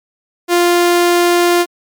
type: tone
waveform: sawtooth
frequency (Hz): 349.2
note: F4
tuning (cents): 0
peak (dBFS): -5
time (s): 0.48-1.66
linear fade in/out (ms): 50
effects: MP3 96 kbps